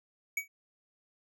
square tone with exponential decay, 2266 Hz, C#7, 37 cents sharp, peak -27 dBFS, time 0.37-0.48 s, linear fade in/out 5 ms, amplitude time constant 23 ms, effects none

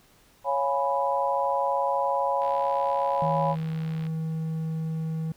sine chord, C# dominant seventh, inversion none, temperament equal, 554.4 / 698.5 / 830.6 / 987.8 Hz, C#5 / E#5 / G#5 / B5, 0 / 0 / 0 / 0 cents, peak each -27 / -32 / -28 / -27 dBFS, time 0.44-3.56 s, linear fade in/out 50 ms
click train, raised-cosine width 0.3 ms, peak -29 dBFS, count 114, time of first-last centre 2.42-4.067 s, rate 68.6 Hz
triangle tone, 160.2 Hz, E3, 49 cents flat, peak -25 dBFS, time 3.22-5.32 s, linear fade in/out 2 ms
effects pink hiss -59 dBFS RMS until 5.36 s

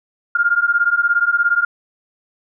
sine beating tone pair, 1400 / 1417 Hz, F6 / F6, +4 / +25 cents, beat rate 17 Hz, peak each -16 dBFS, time 0.35-1.65 s, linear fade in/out 5 ms, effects none

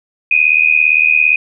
sine tone with amplitude modulation, 2489 Hz, D#7, in tune, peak -4 dBFS, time 0.31-1.36 s, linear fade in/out 5 ms, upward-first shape sine, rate 77.6 Hz, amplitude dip 90%, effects none

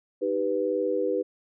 sine chord, Eb augmented, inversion none, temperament equal, 311.1 / 392 / 493.9 Hz, Eb4 / G4 / B4, 0 / 0 / 0 cents, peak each -31 / -28 / -26 dBFS, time 0.21-1.23 s, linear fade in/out 20 ms, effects none

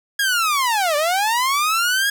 sawtooth linear two-way sweep, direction down then up, 1661.2 to 573 to 1661.2 Hz, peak -13 dBFS, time 0.19-2.1 s, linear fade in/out 5 ms, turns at 0.96 s, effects none

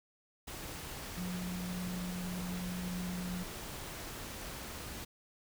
sine tone in noise, 180 Hz, F#3, 47 cents flat, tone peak -37 dBFS, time 1.17-3.44 s, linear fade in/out 10 ms, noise pink, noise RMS -44 dBFS, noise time 0.47-5.05 s, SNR +4 dB, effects none

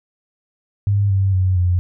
sine tone with pitch steps, 101 / 96.94 / 93.05 / 89.31 Hz, G#2 / G2 / F#2 / F2, -48 / -19 / +10 / +39 cents, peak -13 dBFS, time 0.87-1.79 s, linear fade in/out 0 ms, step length 230 ms, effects none

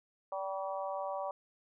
harmonic tone with a mistuned harmonic, 193.1 Hz, G3, 26 cents flat, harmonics 3 / 4 / 5 / 6, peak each -38 / -40 / -42 / -44 dBFS, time 0.32-1.31 s, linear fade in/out 2 ms, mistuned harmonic 6, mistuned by -24 cents, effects none

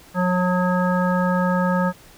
harmonic tone with a mistuned harmonic, 181 Hz, F#3, 38 cents flat, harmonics 1 / 3 / 5 / 7 / 9, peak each -19 / -24 / -26 / -27 / -29 dBFS, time 0.14-1.93 s, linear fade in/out 50 ms, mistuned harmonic 9, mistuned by +15 cents, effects pink hiss -48 dBFS RMS until 2.17 s

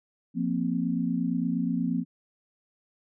sine chord, F suspended fourth, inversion none, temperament equal, 174.61 / 233.1 / 261.6 Hz, F3 / Bb3 / C4, 0 / 0 / 0 cents, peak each -29 dBFS, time 0.34-2.05 s, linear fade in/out 50 ms, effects none

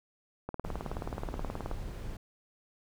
click train, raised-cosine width 1 ms, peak -22 dBFS, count 24, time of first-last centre 0.49-1.713 s, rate 18.8 Hz
brown noise, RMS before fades -39 dBFS, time 0.64-2.17 s, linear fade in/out 5 ms
effects none

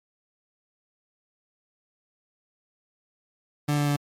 30% pulse tone with pitch steps, 146.83 / 145.65 / 144.47 Hz, D3 / D3 / D3, 0 / -14 / -28 cents, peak -19 dBFS, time 3.68-3.965 s, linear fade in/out 10 ms, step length 95 ms, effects MP3 64 kbps

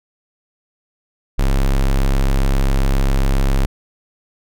square tone, 33.71 Hz, C#1, 48 cents flat, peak -13 dBFS, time 1.38-3.66 s, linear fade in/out 10 ms, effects none

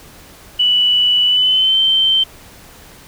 sine tone with pitch glide, 2960 to 3111 Hz, F#7 to G7, 0 to -14 cents, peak -10 dBFS, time 0.59-2.24 s, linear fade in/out 10 ms, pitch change +86 cents, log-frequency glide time 1.25-1.8 s, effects pink hiss -41 dBFS RMS until 3.07 s

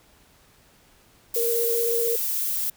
violet noise, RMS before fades -26 dBFS, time 1.34-2.7 s, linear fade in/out 5 ms
sine tone with vibrato, 466.2 Hz, A#4, in tune, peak -23 dBFS, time 1.36-2.16 s, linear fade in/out 5 ms, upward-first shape sine, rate 16 Hz, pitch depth 15 cents each way
effects pink hiss -57 dBFS RMS until 2.76 s

